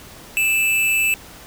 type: tone with amplitude modulation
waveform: square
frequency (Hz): 2637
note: E7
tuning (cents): 0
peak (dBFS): -14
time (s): 0.37-1.14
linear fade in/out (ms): 0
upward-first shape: sine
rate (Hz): 239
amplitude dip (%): 50
effects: pink hiss -41 dBFS RMS until 1.46 s